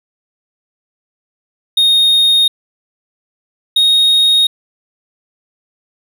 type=tone pair in turn; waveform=triangle; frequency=3709 / 3733 Hz; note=A#7 / A#7; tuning=-9 / +2 cents; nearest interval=unison; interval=11 cents; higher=second; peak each=-6 dBFS; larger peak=neither; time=1.77-2.48 / 3.76-4.47 s; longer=neither; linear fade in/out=5 ms; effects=none